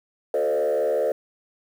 sine tone with frequency modulation, 523.3 Hz, C5, in tune, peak -18 dBFS, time 0.34-1.12 s, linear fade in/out 2 ms, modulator 75.1 Hz, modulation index 1.4, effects tanh soft clip ceiling -17 dBFS + 8-bit

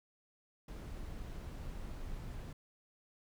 brown noise, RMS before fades -44 dBFS, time 0.68-2.53 s, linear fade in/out 5 ms, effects none

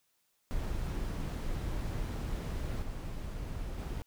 brown noise with level steps, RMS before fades -35 / -39 / -37 dBFS, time 0.51-4.02 s, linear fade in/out 0 ms, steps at 2.82 / 3.78 s, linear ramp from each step 2 ms, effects white hiss -75 dBFS RMS until 4.06 s

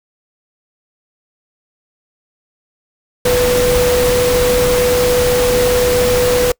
sine tone in noise, 493.9 Hz, B4, in tune, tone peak -11 dBFS, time 3.25-6.52 s, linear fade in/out 5 ms, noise pink, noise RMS -18 dBFS, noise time 3.25-6.52 s, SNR +4 dB, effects noise-tail reverb RT60 0.1 s tail -26 dB re dry

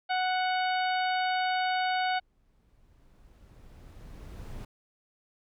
harmonic tone, 740 Hz, F#5, in tune, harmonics 1 / 2 / 3 / 4 / 5 / 6, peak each -27 / -33 / -37 / -39 / -41 / -43 dBFS, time 0.09-2.2 s, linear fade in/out 20 ms
brown noise with exponential growth, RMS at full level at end -39 dBFS, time 1.43-4.65 s, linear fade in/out 5 ms, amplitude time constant 700 ms
effects none

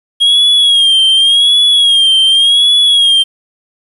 triangle tone with vibrato, 3266 Hz, G#7, 30 cents flat, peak -4 dBFS, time 0.2-3.24 s, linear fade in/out 20 ms, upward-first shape sine, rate 0.88 Hz, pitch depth 72 cents each way, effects resampled to 32000 Hz + 7-bit

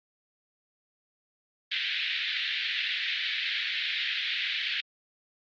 white band-pass noise, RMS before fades -31 dBFS, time 1.71-4.81 s, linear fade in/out 10 ms, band 1700 to 3900 Hz, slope 48 dB/octave, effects Opus 32 kbps

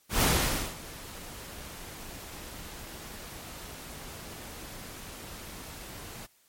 pink noise with ADSR envelope, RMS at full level -23 dBFS, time 0.09-6.27 s, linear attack 130 ms, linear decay 520 ms, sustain -20 dB, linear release 20 ms, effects white hiss -65 dBFS RMS until 6.48 s + MP3 64 kbps

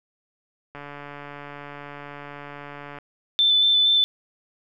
click train, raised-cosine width 0.5 ms, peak -23 dBFS, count 323, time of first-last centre 0.75-2.986 s, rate 144 Hz
sine tone with vibrato, 3525 Hz, A7, 2 cents sharp, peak -15 dBFS, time 3.39-4.04 s, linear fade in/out 0 ms, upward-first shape square, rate 4.3 Hz, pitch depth 11 cents each way
effects none

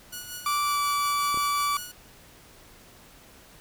5% pulse tone with tremolo, 1459 Hz, F#6, 25 cents flat, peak -23 dBFS, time 0.12-1.92 s, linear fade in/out 10 ms, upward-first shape sine, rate 5.5 Hz, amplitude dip 50%
40% pulse tone with pitch glide, 1168 to 1156.6 Hz, D6 to D6, -10 to -27 cents, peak -23 dBFS, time 0.46-1.77 s, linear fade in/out 2 ms, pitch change -17 cents, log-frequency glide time 0.63-0.8 s
clicks, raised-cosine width 2 ms, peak -26 / -26 dBFS, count 2, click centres 1.344 / 1.374 s
effects pink hiss -52 dBFS RMS until 3.6 s

